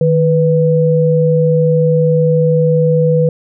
sine tone pair together, 155.76 / 493.9 Hz, D#3 / B4, +2 / 0 cents, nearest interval octave + minor sixth, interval 1998 cents, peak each -11 dBFS, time 0.01-3.29 s, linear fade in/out 2 ms, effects none

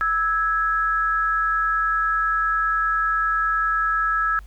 sine tone pair together, 1311.1 / 1661.2 Hz, E6 / G#6, -10 / 0 cents, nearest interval major third, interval 410 cents, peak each -20 / -23 dBFS, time 0.01-4.39 s, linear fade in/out 0 ms, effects added 50 Hz sine -38 dBFS peak until 4.46 s + pink hiss -57 dBFS RMS until 4.46 s

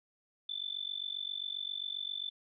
sine tone with amplitude modulation, 3520 Hz, A7, in tune, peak -32 dBFS, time 0.49-2.3 s, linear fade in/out 5 ms, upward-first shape sine, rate 47.5 Hz, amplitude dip 95%, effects none

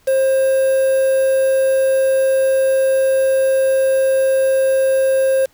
triangle tone with quantisation, 532 Hz, C5, 29 cents sharp, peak -10 dBFS, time 0.07-5.46 s, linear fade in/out 10 ms, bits 5, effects pink hiss -55 dBFS RMS until 5.53 s

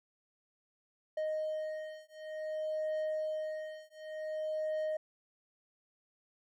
triangle beating tone pair, 621 / 621.55 Hz, D#5 / D#5, -3 / -2 cents, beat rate 0.55 Hz, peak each -36 / -36 dBFS, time 1.17-4.97 s, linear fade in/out 5 ms, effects none

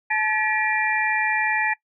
sine tone cluster, 864 / 1729 / 1927 / 2378 Hz, A5 / A6 / B6 / D7, -32 / -31 / -43 / +21 cents, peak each -25 dBFS, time 0.1-1.74 s, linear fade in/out 10 ms, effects noise-tail reverb RT60 0.1 s tail -21 dB re dry

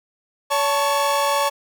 45% pulse tone cluster, 567 / 882 / 1112 Hz, C#5 / A5 / C#6, +39 / +4 / +5 cents, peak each -22 dBFS, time 0.5-1.5 s, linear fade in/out 20 ms, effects none

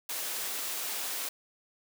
white high-pass noise, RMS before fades -35 dBFS, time 0.09-1.29 s, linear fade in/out 5 ms, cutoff 340 Hz, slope 12 dB/octave, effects none

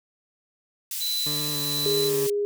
white high-pass noise, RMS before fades -31 dBFS, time 0.91-2.3 s, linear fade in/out 2 ms, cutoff 3600 Hz, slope 12 dB/octave
sine tone with tremolo, 4000 Hz, B7, 21 cents sharp, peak -25 dBFS, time 1-2.1 s, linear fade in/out 20 ms, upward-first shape sine, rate 1.4 Hz, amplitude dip 40%
20% pulse tone with vibrato, 146.6 Hz, D3, 3 cents flat, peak -27 dBFS, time 1.26-2.27 s, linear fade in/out 5 ms, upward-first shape square, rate 1.7 Hz, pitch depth 22 cents each way
sine tone, 410 Hz, G#4, 22 cents flat, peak -22 dBFS, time 1.86-2.45 s, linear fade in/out 0 ms
effects none

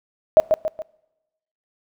sine tone with echo, 629 Hz, D#5, 19 cents sharp, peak -6 dBFS, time 0.37-0.4 s, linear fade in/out 0 ms, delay 140 ms, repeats 3, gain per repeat -7 dB, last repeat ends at 0.82 s, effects noise-tail reverb RT60 1.0 s tail -23 dB re dry

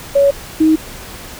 sine tone pair in turn, 560 / 315 Hz, C#5 / D#4, +18 / +21 cents, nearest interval minor seventh, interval 997 cents, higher first, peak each -7 dBFS, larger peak neither, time 0.15-0.31 / 0.6-0.76 s, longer neither, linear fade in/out 10 ms, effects pink hiss -32 dBFS RMS until 1.39 s

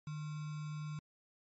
sine tone with sample-and-hold, 151.4 Hz, D#3, 47 cents flat, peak -39 dBFS, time 0.07-0.99 s, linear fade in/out 2 ms, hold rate 1225 Hz, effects MP3 32 kbps

